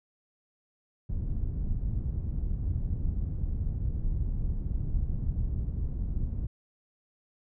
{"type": "low-pass noise", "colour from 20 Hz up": "pink", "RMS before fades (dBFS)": -30, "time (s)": [1.09, 6.47], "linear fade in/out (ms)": 10, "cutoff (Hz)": 110, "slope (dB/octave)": 12, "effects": []}